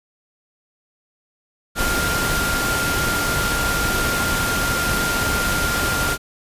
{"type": "tone in noise", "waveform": "sine", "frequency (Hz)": 1399, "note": "F6", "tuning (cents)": 3, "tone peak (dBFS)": -22, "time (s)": [1.75, 6.18], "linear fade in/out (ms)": 50, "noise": "pink", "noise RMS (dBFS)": -22, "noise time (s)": [1.75, 6.18], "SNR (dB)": -3, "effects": ["resampled to 32000 Hz"]}